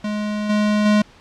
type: tone with level steps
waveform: square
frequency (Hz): 210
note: G#3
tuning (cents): +19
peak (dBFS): -22 / -16 / -13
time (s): 0.04-1.02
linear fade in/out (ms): 5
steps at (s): 0.49 / 0.85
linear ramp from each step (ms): 10
effects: pink hiss -48 dBFS RMS until 1.2 s + low-pass 5000 Hz 12 dB/octave